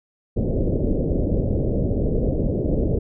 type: low-pass noise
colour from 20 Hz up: pink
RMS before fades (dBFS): -21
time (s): 0.36-2.99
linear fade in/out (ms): 10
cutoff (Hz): 570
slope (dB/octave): 48
effects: none